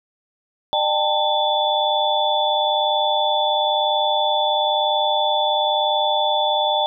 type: tone cluster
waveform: sine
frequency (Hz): 604 / 792 / 893 / 3467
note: D5 / G5 / A5 / A7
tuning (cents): +48 / +18 / +25 / -26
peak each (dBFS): -22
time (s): 0.73-6.86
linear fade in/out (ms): 0
effects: none